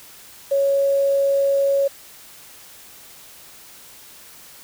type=tone with quantisation; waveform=sine; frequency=554.4 Hz; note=C#5; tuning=in tune; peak=-15 dBFS; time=0.51-1.88 s; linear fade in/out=10 ms; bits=7; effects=white hiss -44 dBFS RMS until 4.63 s